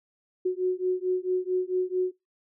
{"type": "beating tone pair", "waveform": "sine", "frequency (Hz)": [365.3, 369.8], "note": ["F#4", "F#4"], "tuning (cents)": [-22, -1], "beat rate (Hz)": 4.5, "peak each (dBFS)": -27, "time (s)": [0.45, 2.12], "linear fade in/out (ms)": 10, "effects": ["noise-tail reverb RT60 0.2 s tail -23 dB re dry"]}